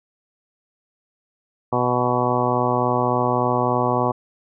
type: harmonic tone with a mistuned harmonic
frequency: 123.47 Hz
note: B2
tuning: in tune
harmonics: 1 / 2 / 3 / 4 / 5 / 6 / 7 / 8 / 9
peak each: -26 / -26 / -26 / -26 / -26 / -26 / -26 / -26 / -26 dBFS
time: 1.72-4.12 s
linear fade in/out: 10 ms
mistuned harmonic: 9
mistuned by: +19 cents
effects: none